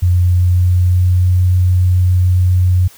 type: tone with pitch glide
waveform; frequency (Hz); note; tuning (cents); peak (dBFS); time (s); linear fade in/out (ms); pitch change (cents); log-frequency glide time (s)
sine; 89.1 to 90.71; F2 to F#2; +35 to -34; -8; 0.02-2.88; 10; +31; 0.22-1.34
effects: white hiss -42 dBFS RMS until 2.97 s